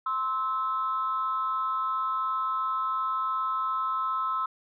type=tone pair together; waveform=sine; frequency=1046.5 / 1303.7 Hz; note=C6 / E6; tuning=0 / -20 cents; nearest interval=major third; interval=380 cents; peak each=-29 / -27 dBFS; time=0.06-4.46 s; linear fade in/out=5 ms; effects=tanh soft clip ceiling -19 dBFS